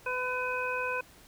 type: harmonic tone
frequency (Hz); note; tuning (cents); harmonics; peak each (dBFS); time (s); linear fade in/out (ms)
503; B4; +32; 1 / 2 / 3 / 5; -35 / -35 / -35 / -35; 0.06-1.01; 5
effects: pink hiss -56 dBFS RMS until 1.27 s